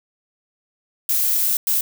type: noise bursts at uneven times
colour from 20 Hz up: violet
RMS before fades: -19 dBFS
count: 2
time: 1.09-1.57 / 1.67-1.81 s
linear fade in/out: 2 ms
effects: none